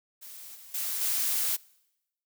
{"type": "noise with level steps", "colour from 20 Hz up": "blue", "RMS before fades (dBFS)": [-45, -49, -32, -28], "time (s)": [0.21, 1.57], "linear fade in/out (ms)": 20, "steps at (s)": [0.55, 0.74, 1.01], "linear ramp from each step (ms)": 5, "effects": ["noise-tail reverb RT60 0.9 s tail -24 dB re dry"]}